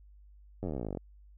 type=slowing click train; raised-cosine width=2 ms; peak=-23 dBFS; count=23; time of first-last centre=0.63-0.972 s; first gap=10 ms; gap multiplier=1.04; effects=added 50 Hz sine -53 dBFS peak until 1.37 s